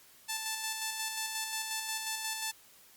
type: tone with tremolo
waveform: 5% pulse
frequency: 880 Hz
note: A5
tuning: in tune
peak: -21 dBFS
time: 0.28-2.52 s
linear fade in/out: 20 ms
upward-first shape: square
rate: 5.6 Hz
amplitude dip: 35%
effects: white hiss -59 dBFS RMS until 2.96 s + Opus 48 kbps